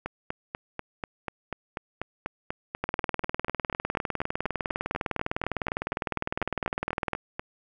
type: two click trains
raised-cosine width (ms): 0.5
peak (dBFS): -12 / -16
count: 86 / 31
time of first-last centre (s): 2.84-7.133 / 0.06-7.395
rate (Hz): 19.8 / 4.09
effects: none